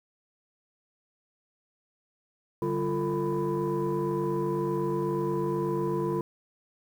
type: tone cluster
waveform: sine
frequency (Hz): 144 / 192.2 / 346.4 / 448.4 / 996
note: D3 / G3 / F4 / A4 / B5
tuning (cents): -34 / -34 / -14 / +33 / +14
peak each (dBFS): -32 / -34 / -28 / -31 / -34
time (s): 2.62-6.21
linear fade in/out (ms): 2
effects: tanh soft clip ceiling -20 dBFS + 9-bit